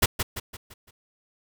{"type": "noise with echo", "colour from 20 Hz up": "pink", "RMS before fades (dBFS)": -18, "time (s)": [0.02, 0.06], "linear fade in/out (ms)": 10, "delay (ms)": 170, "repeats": 5, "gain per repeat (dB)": -7, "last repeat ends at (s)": 0.91, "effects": []}